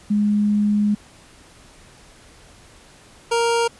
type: tone pair in turn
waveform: sine / 25% pulse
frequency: 207.7 / 466.3 Hz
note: G#3 / A#4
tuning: 0 / +1 cents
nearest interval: octave + major second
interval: 1401 cents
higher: second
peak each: -15 / -13 dBFS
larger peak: second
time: 0.1-0.95 / 3.31-3.68 s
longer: first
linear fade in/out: 10 ms
effects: pink hiss -48 dBFS RMS until 3.79 s + resampled to 24000 Hz